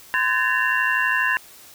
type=tone cluster; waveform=sine; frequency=1024 / 1533 / 1686 / 1798 / 2753 Hz; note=C6 / G6 / G#6 / A6 / F7; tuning=-38 / -39 / +26 / +37 / -25 cents; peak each=-25 / -28 / -22 / -23 / -27 dBFS; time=0.14-1.37 s; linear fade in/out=0 ms; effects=white hiss -46 dBFS RMS until 1.74 s